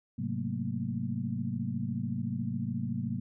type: tone cluster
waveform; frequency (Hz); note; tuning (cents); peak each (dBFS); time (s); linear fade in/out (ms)
sine; 107 / 132.2 / 187.2 / 221.1 / 235; A2 / C3 / F#3 / A3 / A#3; -48 / +18 / +20 / +9 / +14; -38 / -36 / -37 / -38 / -37; 0.18-3.2; 10
effects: none